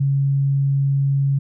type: tone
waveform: sine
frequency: 138.4 Hz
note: C#3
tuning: 2 cents flat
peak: -15 dBFS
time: 0-1.39 s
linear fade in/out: 10 ms
effects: none